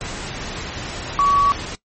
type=tone in noise; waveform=sine; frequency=1133 Hz; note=C#6; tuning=37 cents sharp; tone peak=-12 dBFS; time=1.19-1.52 s; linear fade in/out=0 ms; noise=pink; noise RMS=-29 dBFS; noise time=0.01-1.75 s; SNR=+14 dB; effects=noise-tail reverb RT60 0.1 s tail -18 dB re dry + MP3 32 kbps